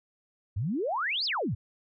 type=exponential two-way sweep; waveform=sine; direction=up then down; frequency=87.31 to 5330 to 87.31 Hz; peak=-27 dBFS; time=0.56-1.55 s; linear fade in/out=10 ms; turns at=1.25 s; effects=none